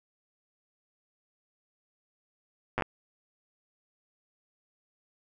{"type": "slowing click train", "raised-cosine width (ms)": 0.5, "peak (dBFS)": -14, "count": 5, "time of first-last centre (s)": [2.78, 2.822], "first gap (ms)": 8, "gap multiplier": 1.19, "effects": []}